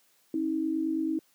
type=tone pair together; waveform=sine; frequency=270.4 / 319.5 Hz; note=C#4 / D#4; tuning=-43 / +46 cents; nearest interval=minor third; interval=289 cents; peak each=-32 / -27 dBFS; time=0.34-1.19 s; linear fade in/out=2 ms; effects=white hiss -66 dBFS RMS until 1.34 s + high-pass 150 Hz 12 dB/octave